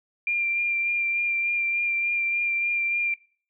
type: tone with vibrato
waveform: sine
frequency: 2383 Hz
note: D7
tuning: 25 cents sharp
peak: -22 dBFS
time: 0.27-3.14 s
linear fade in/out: 2 ms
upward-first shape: sine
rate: 3.4 Hz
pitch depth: 17 cents each way
effects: noise-tail reverb RT60 0.5 s tail -25 dB re dry